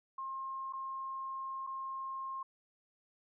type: tone with dropouts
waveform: sine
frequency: 1067 Hz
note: C6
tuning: 34 cents sharp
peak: -38 dBFS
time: 0.18-2.43 s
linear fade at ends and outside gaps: 5 ms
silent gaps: 0.726-0.733 / 1.667-1.671 s
effects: none